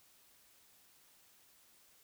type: silence
effects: white hiss -66 dBFS RMS until 2.03 s